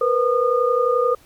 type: tone cluster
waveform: sine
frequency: 472.6 / 504 / 1220 Hz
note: A#4 / B4 / D#6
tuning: +24 / +35 / -34 cents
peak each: -20 / -19 / -21 dBFS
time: 0.01-1.15 s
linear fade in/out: 5 ms
effects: pink hiss -53 dBFS RMS until 1.25 s